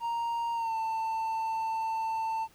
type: tone with pitch glide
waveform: triangle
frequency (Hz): 932.3 to 892.8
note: A#5 to A5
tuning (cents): 0 to +25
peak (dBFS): -27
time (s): 0-2.48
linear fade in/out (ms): 50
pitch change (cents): -75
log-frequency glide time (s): 0.54-0.75
effects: pink hiss -61 dBFS RMS until 2.54 s